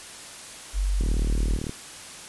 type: tone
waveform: sine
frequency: 47.57 Hz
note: F#1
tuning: 49 cents sharp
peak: -21 dBFS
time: 0.73-1.6 s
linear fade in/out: 50 ms
type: click train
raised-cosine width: 3 ms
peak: -18 dBFS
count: 27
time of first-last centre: 1.01-1.694 s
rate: 38 Hz
effects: white hiss -41 dBFS RMS until 2.28 s + resampled to 24000 Hz